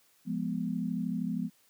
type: chord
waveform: sine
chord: F diminished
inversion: none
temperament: equal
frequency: 174.61 / 207.7 / 246.9 Hz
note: F3 / Ab3 / Cb4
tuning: 0 / 0 / 0 cents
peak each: -34 dBFS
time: 0.25-1.5 s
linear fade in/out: 50 ms
effects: white hiss -66 dBFS RMS until 1.69 s + high-pass 100 Hz 12 dB/octave